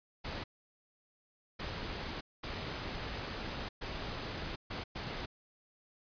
pink noise bursts at uneven times, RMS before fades -40 dBFS, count 6, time 0.24-0.44 / 1.59-2.21 / 2.43-3.69 / 3.81-4.56 / 4.7-4.84 / 4.95-5.26 s, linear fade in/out 10 ms, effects resampled to 11025 Hz

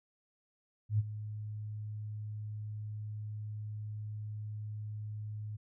sine tone with ADSR envelope, 106.2 Hz, G#2, 39 cents sharp, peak -24 dBFS, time 0.89-5.57 s, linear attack 99 ms, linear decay 32 ms, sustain -14 dB, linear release 14 ms, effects none

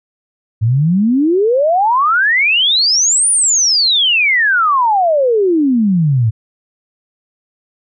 sine exponential two-way sweep, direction up then down, 104.9 to 9740 to 104.9 Hz, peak -9 dBFS, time 0.61-6.31 s, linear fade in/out 20 ms, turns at 3.3 s, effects none

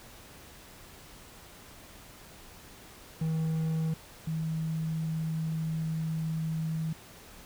triangle / sine tone pair in turn, 160 / 160 Hz, D#3 / D#3, +49 / +49 cents, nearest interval unison, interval 0 cents, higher neither, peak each -25 / -29 dBFS, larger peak first, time 3.21-3.94 / 4.27-6.93 s, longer second, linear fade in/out 5 ms, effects pink hiss -51 dBFS RMS until 7.45 s

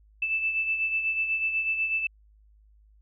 sine beating tone pair, 2637 / 2645.1 Hz, E7 / E7, 0 / +5 cents, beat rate 8.1 Hz, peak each -25 / -34 dBFS, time 0.22-2.07 s, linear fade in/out 5 ms, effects added 52 Hz sine -55 dBFS peak until 3.01 s

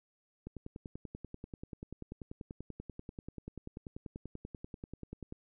click train, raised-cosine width 3 ms, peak -30 dBFS, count 51, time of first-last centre 0.47-5.324 s, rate 10.3 Hz, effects none

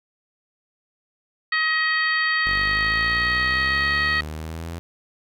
harmonic tone, 633 Hz, D#5, 30 cents sharp, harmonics 2 / 3 / 4 / 5 / 6 / 7, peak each -27 / -20 / -31 / -33 / -35 / -30 dBFS, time 1.52-4.21 s, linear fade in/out 5 ms
sawtooth linear sweep, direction up, 47.31 to 85.1 Hz, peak -26 dBFS, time 2.46-4.79 s, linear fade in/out 0 ms
effects none

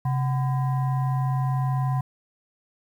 sine tone with frequency modulation, 133.2 Hz, C3, 31 cents sharp, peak -21 dBFS, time 0.05-2.01 s, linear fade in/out 5 ms, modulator 879 Hz, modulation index 0.47, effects 9-bit

